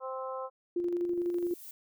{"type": "harmonic tone", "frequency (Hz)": 261.6, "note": "C4", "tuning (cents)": 0, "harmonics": [2, 3, 4, 5], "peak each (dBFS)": [-37, -44, -40, -44], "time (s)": [0, 0.5], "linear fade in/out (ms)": 50}
{"type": "tone with tremolo", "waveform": "sine", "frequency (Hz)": 349.3, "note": "F4", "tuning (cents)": 0, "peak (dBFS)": -27, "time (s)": [0.76, 1.54], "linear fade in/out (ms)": 5, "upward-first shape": "square", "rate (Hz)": 12, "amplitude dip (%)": 35}
{"type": "noise with exponential growth", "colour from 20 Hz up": "violet", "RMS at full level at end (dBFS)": -44, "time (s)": [0.88, 1.71], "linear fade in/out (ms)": 2, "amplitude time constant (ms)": 180}
{"effects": []}